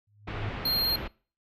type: tone with exponential growth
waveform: sine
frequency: 103.7 Hz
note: G#2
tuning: 2 cents flat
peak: -27 dBFS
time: 0.07-0.49 s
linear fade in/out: 5 ms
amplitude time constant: 90 ms
type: low-pass noise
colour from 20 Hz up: pink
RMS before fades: -36 dBFS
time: 0.27-1.08 s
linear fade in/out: 10 ms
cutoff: 3100 Hz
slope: 24 dB/octave
type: tone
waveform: square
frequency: 4206 Hz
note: C8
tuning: 8 cents sharp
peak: -25 dBFS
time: 0.65-0.96 s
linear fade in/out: 5 ms
effects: noise-tail reverb RT60 0.4 s tail -23 dB re dry